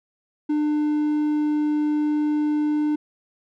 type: tone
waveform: triangle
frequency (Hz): 299.9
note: D4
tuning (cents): +36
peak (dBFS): -17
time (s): 0.49-2.96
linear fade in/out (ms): 10
effects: none